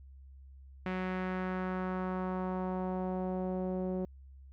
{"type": "tone with low-pass filter sweep", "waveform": "sawtooth", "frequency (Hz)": 185, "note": "F#3", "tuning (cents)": 0, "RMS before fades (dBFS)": -35, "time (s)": [0.86, 4.05], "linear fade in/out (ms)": 0, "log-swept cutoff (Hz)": [2200, 500], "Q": 1.7, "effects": ["added 67 Hz sine -50 dBFS peak until 4.52 s"]}